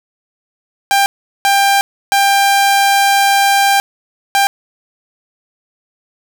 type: tone bursts at uneven times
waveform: sawtooth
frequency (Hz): 794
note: G5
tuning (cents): +22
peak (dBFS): -5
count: 4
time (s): 0.91-1.06 / 1.45-1.81 / 2.12-3.8 / 4.35-4.47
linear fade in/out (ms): 0
effects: none